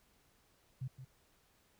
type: tone with echo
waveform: sine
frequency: 130 Hz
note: C3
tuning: 11 cents flat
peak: -37 dBFS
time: 0.81-0.88 s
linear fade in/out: 10 ms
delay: 170 ms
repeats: 1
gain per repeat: -10 dB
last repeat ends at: 1.05 s
effects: pink hiss -71 dBFS RMS until 1.79 s